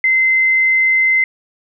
sine tone, 2066 Hz, C7, 22 cents flat, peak -10 dBFS, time 0.04-1.24 s, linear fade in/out 2 ms, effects none

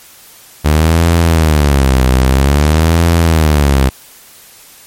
sawtooth tone with vibrato, 73.42 Hz, D2, in tune, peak -3 dBFS, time 0.64-3.9 s, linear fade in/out 20 ms, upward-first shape sine, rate 0.51 Hz, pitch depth 240 cents each way, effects white hiss -39 dBFS RMS until 4.86 s + MP3 64 kbps

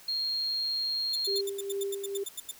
sine tone, 4237 Hz, C8, 21 cents sharp, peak -28 dBFS, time 0.08-1.41 s, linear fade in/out 5 ms
10% pulse tone bursts, 3561 Hz, A7, 20 cents sharp, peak -26 dBFS, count 13, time 1.13-2.514 s, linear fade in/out 5 ms, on 28 ms, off 85 ms
sine tone with tremolo, 396.4 Hz, G4, 19 cents sharp, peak -29 dBFS, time 1.27-2.24 s, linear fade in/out 10 ms, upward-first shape sine, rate 2.3 Hz, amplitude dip 50%
effects white hiss -53 dBFS RMS until 2.59 s

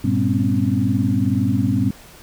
sine tone cluster, 100.9 / 119.5 / 197.9 / 249.5 / 271.3 Hz, G#2 / A#2 / G3 / B3 / C#4, -49 / +43 / +17 / +18 / -37 cents, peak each -22 dBFS, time 0.04-1.91 s, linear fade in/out 5 ms, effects pink hiss -44 dBFS RMS until 2.22 s

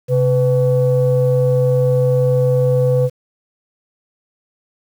sine tone pair together, 132.51 / 500 Hz, C3 / B4, +22 / +21 cents, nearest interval octave + major seventh, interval 2299 cents, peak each -13 dBFS, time 0.08-3.1 s, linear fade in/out 50 ms, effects tanh soft clip ceiling -6 dBFS + 7-bit

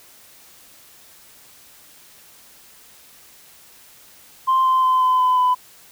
sine tone with pitch steps, 1046.5 / 1037.5 / 1028.5 / 1019.6 / 1010.9 / 1002.1 Hz, C6 / C6 / C6 / C6 / B5 / B5, 0 / -15 / -30 / -45 / +40 / +25 cents, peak -12 dBFS, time 4.47-5.55 s, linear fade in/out 20 ms, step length 180 ms, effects tanh soft clip ceiling -11 dBFS + white hiss -48 dBFS RMS until 5.91 s

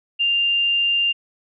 sine tone, 2794 Hz, F7, in tune, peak -16 dBFS, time 0.19-1.13 s, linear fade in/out 20 ms, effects none

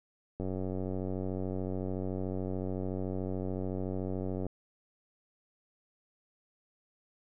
click train, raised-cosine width 2 ms, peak -23 dBFS, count 382, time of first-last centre 0.4-4.466 s, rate 93.7 Hz, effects none

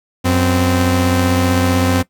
sawtooth tone pair together, 91.6 / 259.1 Hz, F#2 / C4, -17 / -17 cents, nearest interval octave + tritone, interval 1800 cents, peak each -11 dBFS, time 0.24-2.03 s, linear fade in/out 20 ms, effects noise-tail reverb RT60 0.1 s tail -18 dB re dry

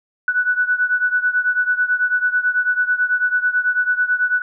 sine beating tone pair, 1480 / 1489.1 Hz, F#6 / F#6, 0 / +11 cents, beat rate 9.1 Hz, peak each -17 / -20 dBFS, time 0.28-4.42 s, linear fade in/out 2 ms, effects none

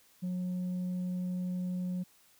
sine tone, 181.2 Hz, F#3, 36 cents flat, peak -29 dBFS, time 0.22-2.04 s, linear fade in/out 20 ms, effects tanh soft clip ceiling -31 dBFS + white hiss -64 dBFS RMS until 2.39 s

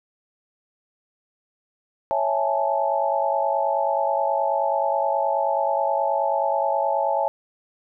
sine chord, A major seventh, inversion first, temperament equal, 554.4 / 659.3 / 830.6 / 880 Hz, C#5 / E5 / G#5 / A5, 0 / 0 / 0 / 0 cents, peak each -25 dBFS, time 2.11-7.28 s, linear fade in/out 0 ms, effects none

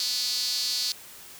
sawtooth tone with high-pass filter, 246.9 Hz, B3, in tune, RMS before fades -28 dBFS, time 0-0.92 s, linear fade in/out 0 ms, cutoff 4500 Hz, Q 5.8, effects white hiss -46 dBFS RMS until 1.39 s

